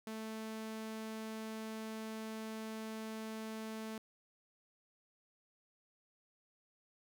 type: tone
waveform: sawtooth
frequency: 220 Hz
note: A3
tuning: in tune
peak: -38 dBFS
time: 0.07-3.98 s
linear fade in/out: 2 ms
effects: none